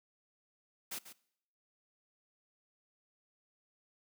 white noise with echo, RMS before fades -41 dBFS, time 0.91-0.99 s, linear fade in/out 10 ms, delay 140 ms, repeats 1, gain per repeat -11 dB, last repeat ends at 1.13 s, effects noise-tail reverb RT60 0.7 s tail -21 dB re dry + high-pass 150 Hz 12 dB/octave

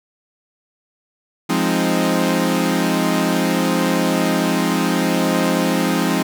sawtooth chord, F minor seventh, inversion none, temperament equal, 174.61 / 207.7 / 261.6 / 311.1 Hz, F3 / Ab3 / C4 / Eb4, 0 / 0 / 0 / 0 cents, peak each -17 / -18 / -17 / -18 dBFS, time 1.49-6.23 s, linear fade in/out 10 ms, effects none

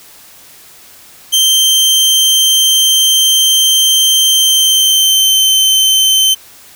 sawtooth tone with pitch glide, 3136 to 3091 Hz, G7 to G7, 0 to -25 cents, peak -4 dBFS, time 1.32-6.35 s, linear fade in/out 20 ms, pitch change -25 cents, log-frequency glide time 4.27-5.54 s, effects white hiss -39 dBFS RMS until 6.75 s

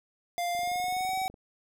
square tone with pitch glide, 698.5 to 757.3 Hz, F5 to F#5, 0 to +40 cents, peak -29 dBFS, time 0.38-1.28 s, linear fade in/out 0 ms, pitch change +140 cents, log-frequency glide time 0.55-1.16 s
click train, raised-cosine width 2 ms, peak -37 dBFS, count 20, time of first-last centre 0.55-1.342 s, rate 24 Hz
effects none

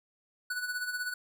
square tone with tremolo, 1480 Hz, F#6, in tune, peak -31 dBFS, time 0.5-1.14 s, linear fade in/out 5 ms, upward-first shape sine, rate 16 Hz, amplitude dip 60%, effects none

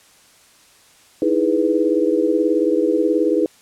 sine chord, E major seventh, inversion third, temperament equal, 311.1 / 329.6 / 415.3 / 493.9 Hz, D#4 / E4 / G#4 / B4, 0 / 0 / 0 / 0 cents, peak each -20 dBFS, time 1.22-3.46 s, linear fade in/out 2 ms, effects white hiss -51 dBFS RMS until 3.61 s + low-pass 10000 Hz 12 dB/octave

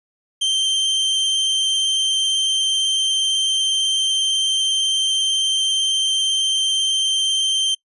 40% pulse tone with vibrato, 3136 Hz, G7, in tune, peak -15 dBFS, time 0.41-7.75 s, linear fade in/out 10 ms, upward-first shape sine, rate 18 Hz, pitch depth 14 cents each way, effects noise-tail reverb RT60 0.1 s tail -24 dB re dry + resampled to 24000 Hz

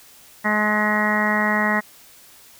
harmonic tone, 211.5 Hz, G#3, 32 cents sharp, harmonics 1 / 2 / 3 / 4 / 5 / 6 / 7 / 8 / 9 / 10, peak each -23 / -33 / -27 / -27 / -27 / -30 / -31 / -32 / -21 / -33 dBFS, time 0.44-1.81 s, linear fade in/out 20 ms, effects white hiss -48 dBFS RMS until 2.59 s

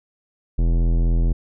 sine tone with tanh clipping, 42.04 Hz, E1, 35 cents sharp, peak -17 dBFS, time 0.58-1.33 s, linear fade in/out 10 ms, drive 17 dB, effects none

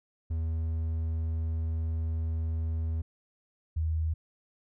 triangle / sine tone pair in turn, 80.8 / 79.83 Hz, E2 / D#2, -34 / +45 cents, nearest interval unison, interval 21 cents, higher first, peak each -26 dBFS, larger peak neither, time 0.3-3.02 / 3.76-4.14 s, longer first, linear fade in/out 10 ms, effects none

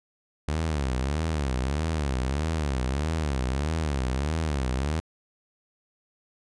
sawtooth tone with vibrato, 71.5 Hz, D2, 46 cents flat, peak -21 dBFS, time 0.48-5 s, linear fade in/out 0 ms, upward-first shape sine, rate 1.6 Hz, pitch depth 220 cents each way, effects resampled to 22050 Hz

